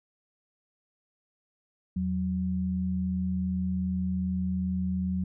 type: tone pair together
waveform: sine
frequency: 82.41 / 185 Hz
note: E2 / F#3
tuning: 0 / 0 cents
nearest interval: octave + major second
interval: 1400 cents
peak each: -33 / -27 dBFS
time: 1.96-5.24 s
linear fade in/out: 5 ms
effects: none